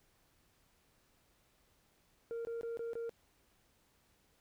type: tone bursts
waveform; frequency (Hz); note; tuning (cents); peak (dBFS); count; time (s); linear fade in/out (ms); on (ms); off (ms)
sine; 463.6; A#4; -10; -35; 5; 2.31-3.094; 0; 140; 21
effects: tanh soft clip ceiling -37 dBFS + pink hiss -72 dBFS RMS until 4.4 s